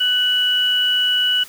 sine tone pair together, 1500.5 / 2946 Hz, F#6 / F#7, +24 / -8 cents, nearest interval octave, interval 1168 cents, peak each -23 / -15 dBFS, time 0-1.44 s, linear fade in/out 10 ms, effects white hiss -41 dBFS RMS until 1.48 s

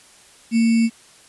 sine tone with sample-and-hold, 228.2 Hz, A#3, 37 cents flat, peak -13 dBFS, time 0.51-0.9 s, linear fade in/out 50 ms, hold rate 2450 Hz, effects white hiss -49 dBFS RMS until 1.28 s + resampled to 24000 Hz

